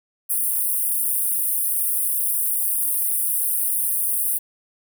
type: high-pass noise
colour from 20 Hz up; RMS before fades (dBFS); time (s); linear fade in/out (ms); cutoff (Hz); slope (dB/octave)
pink; -22; 0.29-4.39; 20; 9100; 96
effects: none